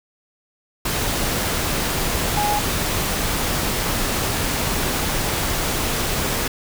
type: tone in noise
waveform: sine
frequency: 830.6 Hz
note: G#5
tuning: in tune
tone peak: -19 dBFS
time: 2.37-2.59 s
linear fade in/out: 5 ms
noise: pink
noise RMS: -22 dBFS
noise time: 0.85-6.48 s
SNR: 0 dB
effects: none